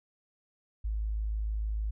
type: tone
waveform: sine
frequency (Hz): 53.3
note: G#1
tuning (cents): +46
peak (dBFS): -29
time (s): 0.84-1.91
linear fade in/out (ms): 10
effects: none